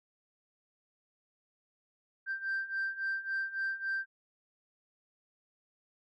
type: beating tone pair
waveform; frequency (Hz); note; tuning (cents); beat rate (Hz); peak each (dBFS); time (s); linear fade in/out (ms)
sine; 1568 / 1571.6; G6 / G6; 0 / +4; 3.6; -36 / -33; 2.26-4.06; 50
effects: tanh soft clip ceiling -28 dBFS